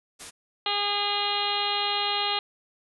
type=noise; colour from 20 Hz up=white; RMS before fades=-40 dBFS; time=0.19-0.31 s; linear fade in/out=20 ms
type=harmonic tone; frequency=408.4 Hz; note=G#4; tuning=29 cents flat; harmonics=1 / 2 / 3 / 4 / 5 / 6 / 7 / 8 / 9 / 10; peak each=-37 / -30 / -33 / -41 / -37 / -37 / -32 / -32 / -34 / -32 dBFS; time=0.66-2.39 s; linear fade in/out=2 ms
effects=resampled to 24000 Hz